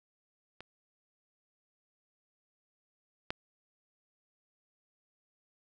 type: clicks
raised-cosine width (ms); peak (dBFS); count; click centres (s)
0.3; -29 / -17; 2; 0.606 / 3.305
effects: none